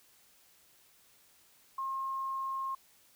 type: tone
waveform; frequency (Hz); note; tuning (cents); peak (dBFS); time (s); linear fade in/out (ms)
sine; 1071; C6; +40; -33; 1.78-2.75; 5
effects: white hiss -64 dBFS RMS until 3.15 s